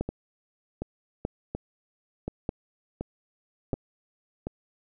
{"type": "two click trains", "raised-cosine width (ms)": 2, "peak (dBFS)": [-18, -14], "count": [7, 4], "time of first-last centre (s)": [[0.09, 4.47], [0.01, 3.732]], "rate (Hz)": [1.37, 0.806], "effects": []}